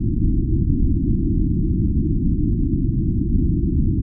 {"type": "low-pass noise", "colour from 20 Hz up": "pink", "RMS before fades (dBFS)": -18, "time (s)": [0, 4.02], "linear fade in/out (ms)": 20, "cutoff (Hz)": 340, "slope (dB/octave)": 96, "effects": []}